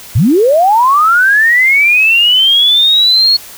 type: linear sweep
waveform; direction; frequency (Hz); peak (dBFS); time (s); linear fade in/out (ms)
sine; up; 83.8 to 4358; -5; 0.15-3.37; 10
effects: white hiss -32 dBFS RMS until 3.57 s